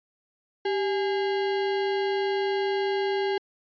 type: tone with sample-and-hold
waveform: sine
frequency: 392 Hz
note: G4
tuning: in tune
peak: -23 dBFS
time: 0.65-3.38 s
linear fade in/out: 5 ms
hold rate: 1225 Hz
effects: resampled to 11025 Hz